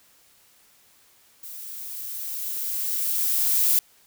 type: noise with level ramp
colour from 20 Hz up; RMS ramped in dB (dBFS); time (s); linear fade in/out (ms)
violet; -39 to -19; 1.43-3.79; 2
effects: white hiss -58 dBFS RMS until 4.06 s